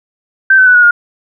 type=tone with pitch steps; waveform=sine; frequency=1555 / 1521.2 / 1488.2 / 1455.9 / 1424.3 Hz; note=G6 / F#6 / F#6 / F#6 / F6; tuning=-14 / +48 / +10 / -28 / +34 cents; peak=-3 dBFS; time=0.5-0.91 s; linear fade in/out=5 ms; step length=82 ms; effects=none